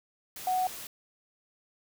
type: tone in noise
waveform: sine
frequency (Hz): 740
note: F#5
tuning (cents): 0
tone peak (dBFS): -25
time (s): 0.47-0.67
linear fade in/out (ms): 2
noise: white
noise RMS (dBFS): -42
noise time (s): 0.36-0.87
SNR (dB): +14
effects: none